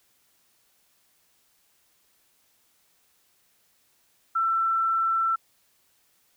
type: tone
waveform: sine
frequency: 1339 Hz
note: E6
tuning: 27 cents sharp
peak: -21 dBFS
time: 4.35-5.36 s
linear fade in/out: 10 ms
effects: white hiss -66 dBFS RMS until 6.36 s